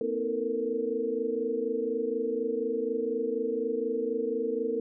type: tone cluster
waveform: sine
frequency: 232.6 / 259.1 / 320.3 / 450.9 / 475 Hz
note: A#3 / C4 / E4 / A4 / A#4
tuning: -4 / -17 / -50 / +42 / +33 cents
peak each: -38 / -37 / -38 / -29 / -34 dBFS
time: 0.01-4.8 s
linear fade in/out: 2 ms
effects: none